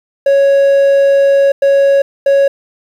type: tone bursts at uneven times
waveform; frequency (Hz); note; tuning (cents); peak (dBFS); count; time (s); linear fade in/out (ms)
triangle; 554.4; C#5; 0; -4; 3; 0.26-1.52 / 1.62-2.02 / 2.26-2.48; 5
effects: 7-bit